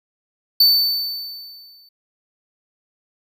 square tone with exponential decay, 4528 Hz, C#8, 36 cents sharp, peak -9 dBFS, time 0.6-1.89 s, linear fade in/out 5 ms, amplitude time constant 280 ms, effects none

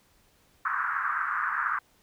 white band-pass noise, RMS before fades -29 dBFS, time 0.65-1.79 s, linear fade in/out 5 ms, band 1100 to 1600 Hz, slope 48 dB/octave, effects pink hiss -64 dBFS RMS until 2.02 s

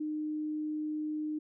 sine tone, 305.4 Hz, D#4, 32 cents flat, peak -32 dBFS, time 0-1.39 s, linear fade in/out 10 ms, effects none

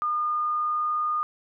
sine tone with pitch glide, 1215 to 1222.7 Hz, D#6 to D#6, -42 to -31 cents, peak -23 dBFS, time 0.02-1.23 s, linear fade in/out 0 ms, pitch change +11 cents, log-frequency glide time 0.12-0.94 s, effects none

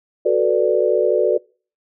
sine chord, B minor seventh, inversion second, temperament equal, 370 / 440 / 493.9 / 587.3 Hz, F#4 / A4 / B4 / D5, 0 / 0 / 0 / 0 cents, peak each -19 dBFS, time 0.25-1.38 s, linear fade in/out 10 ms, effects noise-tail reverb RT60 0.4 s tail -26 dB re dry

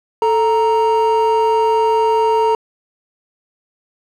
triangle tone pair together, 440 / 932.3 Hz, A4 / A#5, 0 / 0 cents, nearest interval octave + minor second, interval 1300 cents, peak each -12 dBFS, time 0.22-2.55 s, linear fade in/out 2 ms, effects tanh soft clip ceiling -3 dBFS

